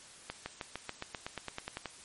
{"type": "accelerating click train", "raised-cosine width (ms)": 0.3, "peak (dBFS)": -21, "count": 14, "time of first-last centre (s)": [0.3, 1.857], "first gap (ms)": 160, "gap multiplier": 0.95, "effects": ["white hiss -53 dBFS RMS until 2.04 s", "MP3 48 kbps"]}